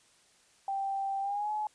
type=tone with pitch glide; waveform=sine; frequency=784 to 850 Hz; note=G5 to G#5; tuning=0 to +40 cents; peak=-30 dBFS; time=0.68-1.67 s; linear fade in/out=2 ms; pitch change=+140 cents; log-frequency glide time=1.21-1.51 s; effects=white hiss -64 dBFS RMS until 1.74 s + resampled to 22050 Hz